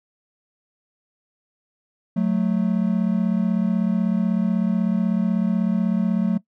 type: tone pair together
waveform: triangle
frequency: 183.85 / 220 Hz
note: F#3 / A3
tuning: -11 / 0 cents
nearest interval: minor third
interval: 311 cents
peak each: -18 / -19 dBFS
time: 2.16-6.38 s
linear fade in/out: 10 ms
effects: noise-tail reverb RT60 0.1 s tail -19 dB re dry